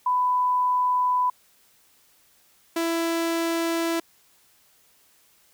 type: tone pair in turn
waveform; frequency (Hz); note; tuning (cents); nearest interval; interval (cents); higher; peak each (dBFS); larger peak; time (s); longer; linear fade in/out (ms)
sine / sawtooth; 997 / 332.7; B5 / E4; +16 / +16; octave + perfect fifth; 1900; first; -19; neither; 0.06-1.3 / 2.76-4; neither; 5
effects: white hiss -60 dBFS RMS until 5.53 s